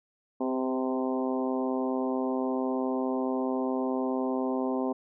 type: harmonic tone with a mistuned harmonic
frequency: 129.6 Hz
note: C3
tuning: 16 cents flat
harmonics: 2 / 3 / 4 / 5 / 6 / 7 / 8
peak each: -29 / -33 / -35 / -37 / -39 / -40 / -41 dBFS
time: 0.4-4.93 s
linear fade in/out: 10 ms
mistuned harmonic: 3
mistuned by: +20 cents
effects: none